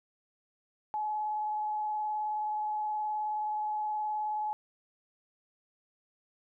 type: tone with vibrato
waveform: sine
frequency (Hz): 850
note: G#5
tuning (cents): +40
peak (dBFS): -30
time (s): 0.94-4.53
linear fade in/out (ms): 0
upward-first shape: triangle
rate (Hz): 19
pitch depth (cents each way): 16
effects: none